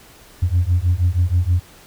sine beating tone pair, 85.4 / 91.7 Hz, F2 / F#2, -38 / -15 cents, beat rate 6.3 Hz, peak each -16 dBFS, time 0.42-1.6 s, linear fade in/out 10 ms, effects tanh soft clip ceiling -9 dBFS + pink hiss -46 dBFS RMS until 1.86 s

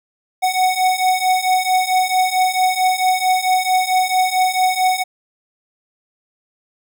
square beating tone pair, 740 / 744.5 Hz, F#5 / F#5, 0 / +11 cents, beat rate 4.5 Hz, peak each -19 / -17 dBFS, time 0.42-5.04 s, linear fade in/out 20 ms, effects none

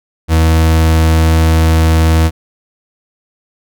40% pulse tone, 80.6 Hz, E2, 38 cents flat, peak -6 dBFS, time 0.28-2.31 s, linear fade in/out 50 ms, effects none

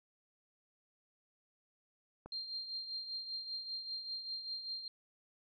click, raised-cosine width 1 ms, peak -34 dBFS, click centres 2.26 s
sine tone with tremolo, 4186 Hz, C8, in tune, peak -37 dBFS, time 2.32-4.88 s, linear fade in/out 2 ms, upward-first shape triangle, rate 5.1 Hz, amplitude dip 65%
effects none

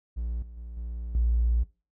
triangle tone with level steps, 58.27 Hz, A#1, in tune, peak -26 / -39 / -35 / -30 / -17 dBFS, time 0.16-1.64 s, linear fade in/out 20 ms, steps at 0.42 / 0.57 / 0.77 / 1.15 s, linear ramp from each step 2 ms, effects noise-tail reverb RT60 0.3 s tail -23 dB re dry + tanh soft clip ceiling -18 dBFS

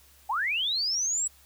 sine linear sweep, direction up, 760 to 7902 Hz, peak -25 dBFS, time 0.29-1.28 s, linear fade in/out 10 ms, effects added 69 Hz sine -60 dBFS peak until 1.45 s + white hiss -58 dBFS RMS until 1.45 s

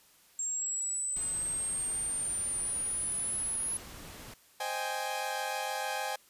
sine exponential sweep, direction up, 7459 to 10548 Hz, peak -31 dBFS, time 0.39-3.77 s, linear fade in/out 2 ms
pink noise, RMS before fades -47 dBFS, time 1.16-4.34 s, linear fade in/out 5 ms
sawtooth chord, Ab major seventh, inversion first, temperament equal, 523.3 / 622.3 / 784 / 830.6 Hz, C5 / Eb5 / G5 / Ab5, 0 / 0 / 0 / 0 cents, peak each -37 / -38 / -34 / -32 dBFS, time 4.6-6.16 s, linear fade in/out 5 ms
effects white hiss -62 dBFS RMS until 6.29 s + resampled to 32000 Hz

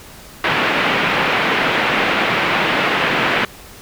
white band-pass noise, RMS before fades -17 dBFS, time 0.44-3.45 s, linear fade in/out 2 ms, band 130 to 2700 Hz, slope 24 dB/octave, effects pink hiss -39 dBFS RMS until 3.81 s

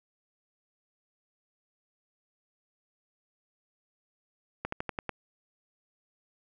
slowing click train, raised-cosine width 0.5 ms, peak -17 dBFS, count 6, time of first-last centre 4.65-5.093 s, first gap 74 ms, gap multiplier 1.09, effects none

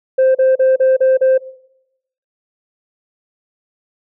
sine tone bursts, 523 Hz, C5, 1 cent flat, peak -6 dBFS, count 6, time 0.18-1.38 s, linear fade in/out 10 ms, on 170 ms, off 36 ms, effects noise-tail reverb RT60 0.9 s tail -22 dB re dry + tanh soft clip ceiling -7 dBFS

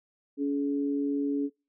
sine tone pair together, 282.6 / 425.4 Hz, C#4 / G#4, +34 / +42 cents, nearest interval perfect fifth, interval 708 cents, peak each -26 / -34 dBFS, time 0.37-1.5 s, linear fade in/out 50 ms, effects noise-tail reverb RT60 0.3 s tail -24 dB re dry

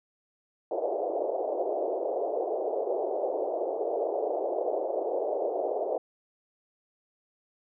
white band-pass noise, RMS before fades -30 dBFS, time 0.71-5.98 s, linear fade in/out 2 ms, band 370 to 700 Hz, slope 48 dB/octave, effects none

